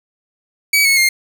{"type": "tone with pitch steps", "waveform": "sawtooth", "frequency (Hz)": [2276, 2197, 2121], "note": ["C#7", "C#7", "C7"], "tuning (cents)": [45, -16, 23], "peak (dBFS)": -7, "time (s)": [0.73, 1.09], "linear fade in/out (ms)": 5, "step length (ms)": 120, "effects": []}